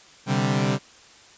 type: chord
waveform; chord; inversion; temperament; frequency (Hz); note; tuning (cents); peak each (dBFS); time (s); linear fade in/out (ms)
sawtooth; C suspended second; none; equal; 130.81 / 146.83 / 196; C3 / D3 / G3; 0 / 0 / 0; -20 / -22 / -20; 0.26-0.79; 50
effects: white hiss -50 dBFS RMS until 1.37 s + resampled to 16000 Hz